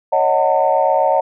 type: chord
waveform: sine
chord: D# half-diminished seventh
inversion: third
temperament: equal with one note detuned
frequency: 554.4 / 622.3 / 740 / 902.7 Hz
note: C#5 / D#5 / F#5 / A5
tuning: 0 / 0 / 0 / +44 cents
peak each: -17 dBFS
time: 0.12-1.21 s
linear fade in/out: 10 ms
effects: tanh soft clip ceiling -2 dBFS